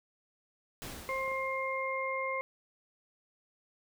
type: noise with exponential decay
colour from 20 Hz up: pink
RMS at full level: -41 dBFS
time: 0.82-2.11 s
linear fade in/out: 0 ms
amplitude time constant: 280 ms
type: harmonic tone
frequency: 530 Hz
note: C5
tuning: 22 cents sharp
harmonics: 1 / 2 / 4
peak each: -36 / -36 / -36 dBFS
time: 1.09-2.41 s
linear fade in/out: 0 ms
type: clicks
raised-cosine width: 1 ms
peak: -36 dBFS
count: 2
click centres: 1.279 / 1.317 s
effects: none